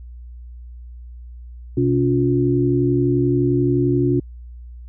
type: tone cluster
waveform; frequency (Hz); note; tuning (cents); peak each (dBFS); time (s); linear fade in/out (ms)
sine; 127.5 / 284.6 / 356.1; C3 / C#4 / F4; -44 / +46 / +34; -19; 1.77-4.2; 5
effects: added 60 Hz sine -34 dBFS peak until 4.88 s